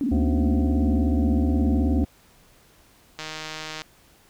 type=tone with vibrato; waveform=sine; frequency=257.9 Hz; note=C4; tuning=25 cents flat; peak=-21 dBFS; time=0.01-2.04 s; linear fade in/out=0 ms; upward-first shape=square; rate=19 Hz; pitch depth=180 cents each way
type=harmonic tone; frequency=74.6 Hz; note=D2; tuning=28 cents sharp; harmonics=1 / 3 / 5 / 7 / 9 / 10; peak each=-21 / -31 / -35 / -38 / -40 / -41 dBFS; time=0.11-2.05 s; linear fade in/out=10 ms
type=click train; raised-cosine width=0.2 ms; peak=-16 dBFS; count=99; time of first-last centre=3.19-3.818 s; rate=156 Hz
effects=pink hiss -56 dBFS RMS until 4.29 s